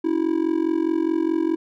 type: tone with amplitude modulation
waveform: triangle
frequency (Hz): 325.9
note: E4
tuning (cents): -20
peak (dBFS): -13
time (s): 0.04-1.56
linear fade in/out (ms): 10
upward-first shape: sine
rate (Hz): 44.8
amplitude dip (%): 90
effects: none